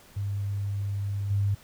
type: tone with level steps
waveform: sine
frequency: 100.3 Hz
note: G2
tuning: 40 cents sharp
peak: -27 / -22 dBFS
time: 0.16-1.55 s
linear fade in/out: 10 ms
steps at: 1.3 s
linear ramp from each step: 10 ms
effects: pink hiss -54 dBFS RMS until 1.63 s